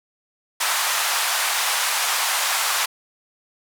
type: band-pass noise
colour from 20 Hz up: pink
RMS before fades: -22 dBFS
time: 0.6-2.86 s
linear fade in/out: 10 ms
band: 810 to 14000 Hz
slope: 24 dB/octave
effects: none